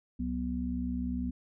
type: tone cluster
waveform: sine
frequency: 68.1 / 186.3 / 246.2 Hz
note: C#2 / F#3 / B3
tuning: -30 / +12 / -5 cents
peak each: -36 / -37 / -33 dBFS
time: 0.19-1.31 s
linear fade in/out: 10 ms
effects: none